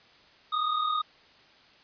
square tone pair together, 1205.6 / 1244.5 Hz, D6 / D#6, +45 / 0 cents, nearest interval minor second, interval 55 cents, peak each -34 / -27 dBFS, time 0.52-1.02 s, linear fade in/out 10 ms, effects white hiss -57 dBFS RMS until 1.83 s + resampled to 11025 Hz

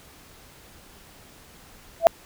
sine tone with exponential growth, 667 Hz, E5, 20 cents sharp, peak -5 dBFS, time 2-2.07 s, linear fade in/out 0 ms, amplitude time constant 15 ms, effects pink hiss -50 dBFS RMS until 2.25 s

